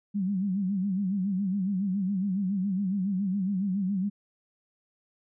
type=tone with vibrato; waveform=sine; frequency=193.3 Hz; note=G3; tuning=24 cents flat; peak=-25 dBFS; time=0.14-4.1 s; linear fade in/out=20 ms; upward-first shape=sine; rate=7.2 Hz; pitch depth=110 cents each way; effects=none